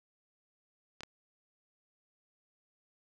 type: clicks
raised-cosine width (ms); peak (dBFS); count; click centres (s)
0.2; -25; 2; 1.007 / 1.034
effects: none